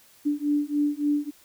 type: beating tone pair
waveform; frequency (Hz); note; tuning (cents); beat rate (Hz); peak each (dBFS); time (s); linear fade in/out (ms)
sine; 291 / 294.5; D4 / D4; -16 / +5; 3.5; -25; 0.25-1.31; 20
effects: white hiss -56 dBFS RMS until 1.44 s